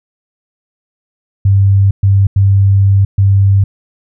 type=tone bursts at uneven times; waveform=sine; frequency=98.4 Hz; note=G2; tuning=7 cents sharp; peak=-5 dBFS; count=4; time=1.45-1.91 / 2.03-2.27 / 2.36-3.05 / 3.18-3.64 s; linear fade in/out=5 ms; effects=none